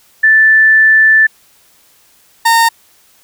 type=tone pair in turn; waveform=sine / 30% pulse; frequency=1760 / 917.6 Hz; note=A6 / A#5; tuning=0 / -28 cents; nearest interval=major seventh; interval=1128 cents; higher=first; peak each=-4 dBFS; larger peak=neither; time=0.23-1.27 / 2.45-2.69 s; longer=first; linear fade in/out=10 ms; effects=white hiss -49 dBFS RMS until 3.23 s